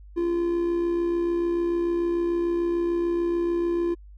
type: tone with amplitude modulation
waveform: triangle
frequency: 343.7 Hz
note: F4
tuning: 28 cents flat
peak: -18 dBFS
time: 0.16-3.95 s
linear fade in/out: 20 ms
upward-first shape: sine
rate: 66.8 Hz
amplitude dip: 40%
effects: added 50 Hz sine -43 dBFS peak until 4.17 s